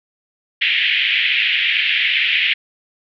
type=band-pass noise; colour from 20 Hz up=white; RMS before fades=-17 dBFS; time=0.61-2.54 s; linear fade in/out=10 ms; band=1900 to 3200 Hz; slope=48 dB/octave; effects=none